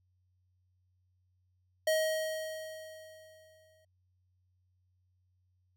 square tone with exponential decay, 631 Hz, D#5, 24 cents sharp, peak -26 dBFS, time 1.87-3.85 s, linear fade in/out 5 ms, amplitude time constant 430 ms, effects added 91 Hz sine -70 dBFS peak until 5.76 s

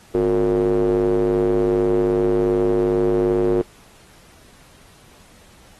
square tone with band-pass filter, 51.3 Hz, G#1, 21 cents flat, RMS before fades -18 dBFS, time 0.14-3.62 s, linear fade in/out 10 ms, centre 400 Hz, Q 9.1, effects pink hiss -50 dBFS RMS until 5.79 s + AAC 32 kbps

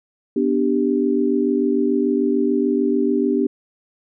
sine chord, G major, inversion first, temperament equal, 246.9 / 293.7 / 392 Hz, B3 / D4 / G4, 0 / 0 / 0 cents, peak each -20 dBFS, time 0.36-3.47 s, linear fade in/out 5 ms, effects none

